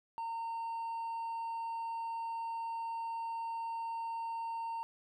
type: tone with hard clipping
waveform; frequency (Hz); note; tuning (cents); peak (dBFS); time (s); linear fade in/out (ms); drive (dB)
sine; 916; A#5; -31; -37; 0.18-4.83; 0; 2
effects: none